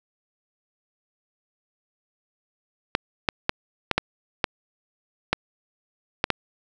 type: clicks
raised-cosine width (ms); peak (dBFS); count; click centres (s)
0.3; -3; 9; 2.951 / 3.288 / 3.494 / 3.913 / 3.98 / 4.442 / 5.33 / 6.241 / 6.303
effects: none